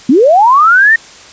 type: linear sweep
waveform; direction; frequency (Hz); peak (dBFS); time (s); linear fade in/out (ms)
sine; up; 226.5 to 1864.7; -3; 0.09-0.96; 5
effects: white hiss -35 dBFS RMS until 1.32 s + resampled to 16000 Hz